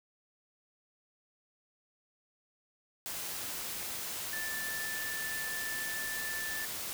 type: tone in noise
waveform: sine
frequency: 1760 Hz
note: A6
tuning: in tune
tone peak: -37 dBFS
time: 4.33-6.65 s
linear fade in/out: 0 ms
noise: white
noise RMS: -39 dBFS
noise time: 3.06-6.93 s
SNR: -1 dB
effects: none